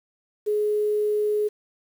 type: tone with quantisation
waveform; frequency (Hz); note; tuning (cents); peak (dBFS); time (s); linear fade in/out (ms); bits
sine; 420.5; G#4; +22; -20; 0.46-1.49; 20; 8
effects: none